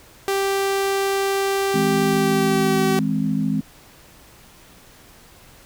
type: tone with pitch glide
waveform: sawtooth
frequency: 392 to 382.4 Hz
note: G4 to G4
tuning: 0 to -43 cents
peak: -15 dBFS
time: 0.28-2.99 s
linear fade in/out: 0 ms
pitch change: -43 cents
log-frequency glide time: 2.02-2.83 s
type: chord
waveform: sine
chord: E augmented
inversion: none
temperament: equal with one note detuned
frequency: 161.24 / 207.7 / 261.6 Hz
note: E3 / G#3 / B#3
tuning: -38 / 0 / 0 cents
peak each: -24 / -22 / -23 dBFS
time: 1.74-3.61 s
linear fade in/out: 5 ms
effects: pink hiss -48 dBFS RMS until 5.65 s